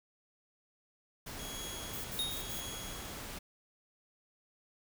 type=noise; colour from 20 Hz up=pink; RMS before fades=-44 dBFS; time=1.26-3.39 s; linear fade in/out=10 ms
type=tone with tremolo; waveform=20% pulse; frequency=3322 Hz; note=G#7; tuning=in tune; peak=-37 dBFS; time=1.39-3.19 s; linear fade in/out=2 ms; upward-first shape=triangle; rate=1 Hz; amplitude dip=85%
type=noise bursts; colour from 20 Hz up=violet; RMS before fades=-43 dBFS; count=4; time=1.93-2.604 s; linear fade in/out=2 ms; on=110 ms; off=78 ms
type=tone with exponential decay; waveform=square; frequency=3729 Hz; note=A#7; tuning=in tune; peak=-31 dBFS; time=2.19-2.7 s; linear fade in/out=1 ms; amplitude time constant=110 ms
effects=none